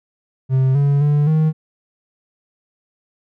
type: tone with pitch steps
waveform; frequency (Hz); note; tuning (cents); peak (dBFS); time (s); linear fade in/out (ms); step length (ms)
triangle; 131.6 / 141.8 / 146.7 / 156.7; C3 / C#3 / D3 / D#3; +10 / +40 / -2 / +13; -10; 0.49-1.53; 50; 260
effects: none